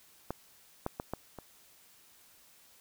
clicks, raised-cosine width 1 ms, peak -20 / -18 / -21 / -20 / -29 dBFS, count 5, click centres 0.306 / 0.864 / 0.999 / 1.136 / 1.387 s, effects white hiss -61 dBFS RMS until 2.8 s

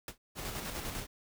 pink noise with exponential decay, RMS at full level -36 dBFS, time 0.08-0.18 s, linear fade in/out 2 ms, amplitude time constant 20 ms
pink noise with tremolo, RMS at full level -38 dBFS, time 0.35-1.07 s, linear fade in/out 50 ms, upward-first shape square, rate 10 Hz, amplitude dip 35%
effects none

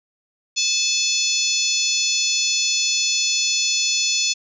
harmonic tone, 866 Hz, A5, 28 cents flat, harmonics 3 / 4 / 5 / 6 / 7 / 8, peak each -25 / -25 / -25 / -25 / -25 / -25 dBFS, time 0.56-4.34 s, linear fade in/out 20 ms, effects none

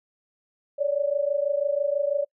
sine tone pair together, 561.2 / 587.3 Hz, C#5 / D5, +21 / 0 cents, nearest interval minor second, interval 79 cents, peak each -24 / -25 dBFS, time 0.78-2.25 s, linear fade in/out 20 ms, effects noise-tail reverb RT60 0.1 s tail -26 dB re dry

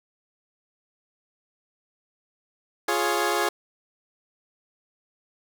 15% pulse chord, Db major, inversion first, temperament equal with one note detuned, 349.2 / 417.2 / 554.4 Hz, F4 / Ab4 / Db5, 0 / +8 / 0 cents, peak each -20 / -19 / -23 dBFS, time 2.88-3.49 s, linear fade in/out 5 ms, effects none

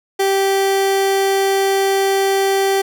30% pulse tone, 390 Hz, G4, 9 cents flat, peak -11 dBFS, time 0.19-2.82 s, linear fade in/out 10 ms, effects none

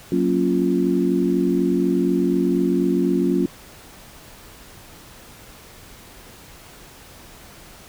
sine chord, Gb major seventh, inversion none, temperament equal, 185 / 233.1 / 277.2 / 349.2 Hz, Gb3 / Bb3 / Db4 / F4, 0 / 0 / 0 / 0 cents, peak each -22 / -25 / -21 / -21 dBFS, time 0.12-3.46 s, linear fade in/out 2 ms, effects pink hiss -44 dBFS RMS until 7.88 s

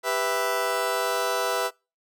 20% pulse chord, E minor, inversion first, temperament just, 395.6 / 494.4 / 659.3 Hz, G4 / B4 / E5, +16 / +2 / 0 cents, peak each -26 / -22 / -22 dBFS, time 0.03-1.71 s, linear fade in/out 50 ms, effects noise-tail reverb RT60 0.3 s tail -26 dB re dry

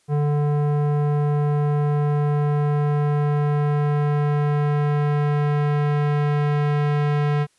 square tone with low-pass filter sweep, 146.83 Hz, D3, in tune, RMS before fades -20 dBFS, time 0.08-7.47 s, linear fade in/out 50 ms, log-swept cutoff 820 to 2300 Hz, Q 0.81, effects white hiss -63 dBFS RMS until 7.58 s + resampled to 24000 Hz

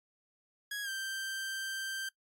sawtooth tone with pitch glide, 1661.2 to 1568 Hz, G#6 to G6, 0 to 0 cents, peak -32 dBFS, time 0.71-2.09 s, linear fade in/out 5 ms, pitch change -100 cents, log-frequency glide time 0.83-0.89 s, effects noise-tail reverb RT60 0.1 s tail -20 dB re dry + MP3 64 kbps

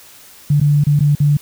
sine tone with dropouts, 146 Hz, D3, 10 cents flat, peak -9 dBFS, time 0.5-1.37 s, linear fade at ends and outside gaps 5 ms, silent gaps 0.601-0.612 / 0.839-0.867 / 0.993-1.005 / 1.152-1.201 s, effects white hiss -42 dBFS RMS until 1.41 s

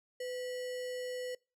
sine tone with sample-and-hold, 502 Hz, B4, 28 cents sharp, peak -36 dBFS, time 0.2-1.35 s, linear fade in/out 5 ms, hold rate 2450 Hz, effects noise-tail reverb RT60 0.3 s tail -25 dB re dry + low-pass 11000 Hz 12 dB/octave

